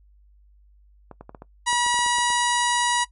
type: clicks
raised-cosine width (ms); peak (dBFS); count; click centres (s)
1; -25; 12; 1.113 / 1.21 / 1.294 / 1.348 / 1.421 / 1.729 / 1.864 / 1.943 / 1.99 / 2.063 / 2.185 / 2.303
type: harmonic tone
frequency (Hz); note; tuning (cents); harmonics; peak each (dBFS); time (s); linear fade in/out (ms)
965; B5; -40; 1 / 2 / 3 / 4 / 5 / 6 / 7 / 8 / 9 / 10; -22 / -27 / -31 / -30 / -35 / -33 / -32 / -36 / -37 / -33; 1.66-3.05; 20
effects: noise-tail reverb RT60 0.1 s tail -19 dB re dry + added 50 Hz sine -52 dBFS peak until 3.11 s